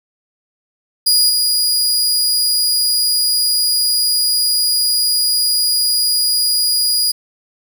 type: tone with level steps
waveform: sawtooth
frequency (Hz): 4889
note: D#8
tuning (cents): -31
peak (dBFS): -7 / -10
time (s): 1.06-7.12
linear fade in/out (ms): 10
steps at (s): 1.29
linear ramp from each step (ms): 10
effects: none